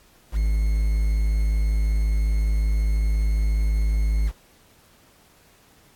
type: tone with quantisation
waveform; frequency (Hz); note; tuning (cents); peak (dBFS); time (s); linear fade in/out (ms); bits
triangle; 52.7; G#1; +26; -16; 0.32-4.32; 50; 7
effects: pink hiss -56 dBFS RMS until 5.95 s + AAC 64 kbps